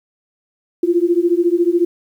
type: beating tone pair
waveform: sine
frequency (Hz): 339.4 / 353.4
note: F4 / F4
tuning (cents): -49 / +21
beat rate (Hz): 14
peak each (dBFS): -15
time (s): 0.83-1.85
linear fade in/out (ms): 5
effects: 8-bit